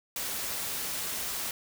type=noise; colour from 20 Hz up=white; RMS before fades=-34 dBFS; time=0.16-1.51 s; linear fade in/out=2 ms; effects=none